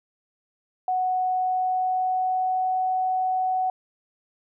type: tone with pitch glide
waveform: sine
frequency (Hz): 740 to 745.6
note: F#5 to F#5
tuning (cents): 0 to +13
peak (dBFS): -21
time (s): 0.88-3.7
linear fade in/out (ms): 2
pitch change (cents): +13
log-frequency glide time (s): 1.25-2.83
effects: none